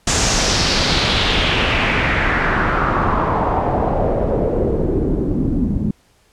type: noise with low-pass filter sweep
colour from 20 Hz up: pink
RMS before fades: -17 dBFS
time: 0.07-5.91 s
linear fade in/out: 5 ms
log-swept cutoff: 7300 to 210 Hz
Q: 2.7
effects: pink hiss -56 dBFS RMS until 6.32 s + low-pass 11000 Hz 12 dB/octave